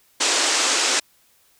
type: band-pass noise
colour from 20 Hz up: white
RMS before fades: -20 dBFS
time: 0.2-1 s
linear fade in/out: 10 ms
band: 270 to 8100 Hz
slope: 48 dB/octave
effects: white hiss -59 dBFS RMS until 1.59 s